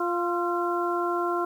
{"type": "harmonic tone with a mistuned harmonic", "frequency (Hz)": 349.2, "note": "F4", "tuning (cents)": 0, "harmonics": [1, 2, 3, 4], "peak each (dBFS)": [-27, -31, -30, -31], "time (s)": [0, 1.45], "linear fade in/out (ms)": 5, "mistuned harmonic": 4, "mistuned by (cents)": -39, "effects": ["9-bit"]}